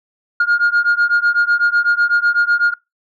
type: beating tone pair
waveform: sine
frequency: 1417 / 1425 Hz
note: F6 / F6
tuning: +25 / +34 cents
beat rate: 8 Hz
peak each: -13 dBFS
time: 0.4-2.74 s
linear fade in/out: 5 ms
effects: noise-tail reverb RT60 0.2 s tail -24 dB re dry + tanh soft clip ceiling -8 dBFS

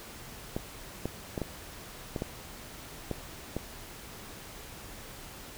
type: clicks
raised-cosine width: 2 ms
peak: -18 dBFS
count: 8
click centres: 0.565 / 1.056 / 1.378 / 1.417 / 2.162 / 2.221 / 3.113 / 3.566 s
effects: pink hiss -46 dBFS RMS until 5.57 s

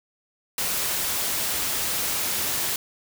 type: noise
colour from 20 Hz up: white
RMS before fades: -26 dBFS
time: 0.58-2.76 s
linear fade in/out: 2 ms
effects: none

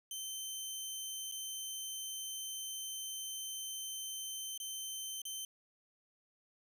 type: tone with dropouts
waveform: 15% pulse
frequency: 3093 Hz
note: G7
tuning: 24 cents flat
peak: -33 dBFS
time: 0.11-5.45 s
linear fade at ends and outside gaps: 2 ms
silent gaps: 1.315-1.321 / 4.577-4.6 / 5.218-5.252 s
effects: none

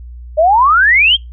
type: exponential sweep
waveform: sine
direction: up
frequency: 594 to 3300 Hz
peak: -6 dBFS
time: 0.37-1.17 s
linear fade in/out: 20 ms
effects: noise-tail reverb RT60 0.2 s tail -25 dB re dry + added 60 Hz sine -28 dBFS peak until 1.32 s

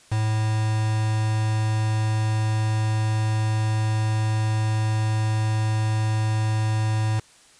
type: tone with quantisation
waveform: triangle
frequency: 108.9 Hz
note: A2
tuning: 17 cents flat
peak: -18 dBFS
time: 0.11-7.2 s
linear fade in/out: 10 ms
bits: 5
effects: white hiss -53 dBFS RMS until 7.59 s + resampled to 22050 Hz

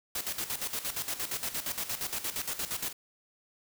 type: noise with tremolo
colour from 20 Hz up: white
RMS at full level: -33 dBFS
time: 0.15-2.93 s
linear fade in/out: 5 ms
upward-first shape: square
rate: 8.6 Hz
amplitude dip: 70%
effects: none

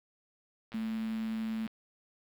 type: click train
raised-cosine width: 0.3 ms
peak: -32 dBFS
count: 112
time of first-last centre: 0.72-1.677 s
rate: 116 Hz
type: tone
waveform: sine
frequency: 221.6 Hz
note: A3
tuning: 13 cents sharp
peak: -32 dBFS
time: 0.74-1.67 s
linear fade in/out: 5 ms
effects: 10-bit

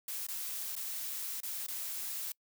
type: noise with dropouts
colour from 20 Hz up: blue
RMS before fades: -39 dBFS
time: 0.08-2.32 s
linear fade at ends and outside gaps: 2 ms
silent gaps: 0.268-0.285 / 0.754-0.763 / 1.404-1.432 / 1.665-1.683 s
effects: noise-tail reverb RT60 0.1 s tail -26 dB re dry

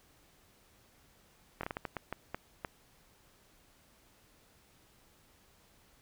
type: slowing click train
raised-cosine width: 0.5 ms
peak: -21 dBFS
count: 10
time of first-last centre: 1.61-2.648 s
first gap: 23 ms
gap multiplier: 1.38
effects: pink hiss -65 dBFS RMS until 6.01 s

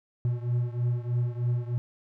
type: beating tone pair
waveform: triangle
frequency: 120 / 123.2 Hz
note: B2 / B2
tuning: -49 / -4 cents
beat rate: 3.2 Hz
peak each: -25 / -28 dBFS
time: 0.25-1.78 s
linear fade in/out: 0 ms
effects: none

